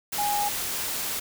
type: tone in noise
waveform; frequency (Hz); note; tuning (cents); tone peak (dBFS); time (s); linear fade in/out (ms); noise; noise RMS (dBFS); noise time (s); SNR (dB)
sine; 824; G#5; -14; -24; 0.18-0.49; 10; white; -30; 0.12-1.2; +3
effects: none